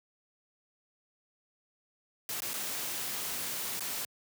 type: noise with dropouts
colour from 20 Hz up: white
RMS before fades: -36 dBFS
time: 2.29-4.05 s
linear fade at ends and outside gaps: 1 ms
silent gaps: 2.404-2.42 / 2.534-2.539 / 3.795-3.806 s
effects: high-pass 100 Hz 12 dB/octave